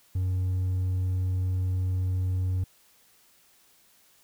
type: tone with hard clipping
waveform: sine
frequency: 92.5 Hz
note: F#2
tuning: in tune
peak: -25 dBFS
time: 0.15-2.64 s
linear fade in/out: 5 ms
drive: 2 dB
effects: white hiss -61 dBFS RMS until 4.23 s